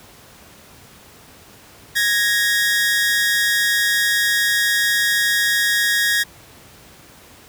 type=tone pair together; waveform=sawtooth; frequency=1661.2 / 1864.6 Hz; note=G#6 / A#6; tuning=0 / 0 cents; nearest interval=major second; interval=200 cents; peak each=-15 dBFS; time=1.95-6.24 s; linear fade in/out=20 ms; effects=pink hiss -45 dBFS RMS until 7.48 s + high-pass 60 Hz 12 dB/octave